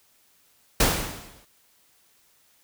pink noise with exponential decay, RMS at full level -17 dBFS, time 0.8-1.45 s, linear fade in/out 5 ms, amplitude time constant 140 ms, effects white hiss -62 dBFS RMS until 2.63 s

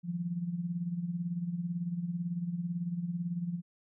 sine tone with tremolo, 173.5 Hz, F3, 11 cents flat, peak -29 dBFS, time 0.03-3.62 s, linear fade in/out 50 ms, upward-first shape sine, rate 18 Hz, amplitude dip 65%, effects none

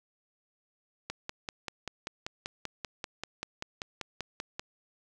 click train, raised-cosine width 0.2 ms, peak -18 dBFS, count 19, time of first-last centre 1.1-4.595 s, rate 5.15 Hz, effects none

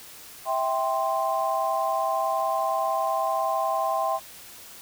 sine chord, C major, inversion first, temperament just, 654.1 / 784.9 / 1046.5 Hz, E5 / G5 / C6, -14 / +2 / 0 cents, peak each -27 dBFS, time 0.45-4.2 s, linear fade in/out 50 ms, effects white hiss -45 dBFS RMS until 4.81 s

